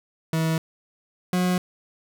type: tone pair in turn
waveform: 40% pulse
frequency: 161.3 / 181.05 Hz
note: E3 / F#3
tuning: -37 / -37 cents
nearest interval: major second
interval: 200 cents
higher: second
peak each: -20 / -19 dBFS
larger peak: second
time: 0.33-0.58 / 1.33-1.58 s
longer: neither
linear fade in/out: 2 ms
effects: none